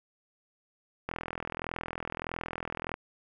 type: click train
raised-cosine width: 0.5 ms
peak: -19 dBFS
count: 78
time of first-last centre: 1.09-2.941 s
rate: 41.6 Hz
effects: none